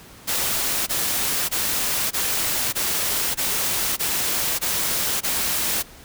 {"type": "noise bursts", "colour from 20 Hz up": "white", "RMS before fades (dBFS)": -23, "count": 9, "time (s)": [0.27, 5.83], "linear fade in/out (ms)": 20, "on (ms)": 600, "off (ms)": 20, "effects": ["pink hiss -45 dBFS RMS until 6.04 s"]}